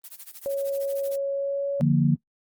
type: noise with tremolo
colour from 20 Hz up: blue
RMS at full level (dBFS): -39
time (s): 0.04-1.16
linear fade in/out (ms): 0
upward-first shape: sine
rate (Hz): 13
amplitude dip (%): 90
type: tone with pitch glide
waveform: sine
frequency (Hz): 554.4 to 560.2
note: C#5 to C#5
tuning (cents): 0 to +18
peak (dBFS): -24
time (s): 0.46-1.81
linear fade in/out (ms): 0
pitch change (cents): +18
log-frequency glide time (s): 1.33-1.67
type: chord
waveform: sine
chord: Bb major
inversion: first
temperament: equal with one note detuned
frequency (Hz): 146.83 / 173.91 / 233.1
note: D3 / F3 / Bb3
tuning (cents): 0 / -7 / 0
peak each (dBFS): -20 / -23 / -23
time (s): 1.8-2.16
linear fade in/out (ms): 20
effects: noise-tail reverb RT60 0.1 s tail -22 dB re dry + Opus 24 kbps